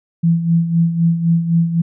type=tone with tremolo; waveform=sine; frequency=167.4 Hz; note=E3; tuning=27 cents sharp; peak=-9 dBFS; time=0.23-1.82 s; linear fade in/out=10 ms; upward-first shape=sine; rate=3.9 Hz; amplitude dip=65%; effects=none